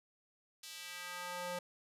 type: tone with high-pass filter sweep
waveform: square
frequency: 178 Hz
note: F3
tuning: 33 cents sharp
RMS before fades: -44 dBFS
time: 0.63-1.59 s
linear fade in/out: 5 ms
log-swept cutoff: 4100 to 450 Hz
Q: 1.1
effects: resampled to 32000 Hz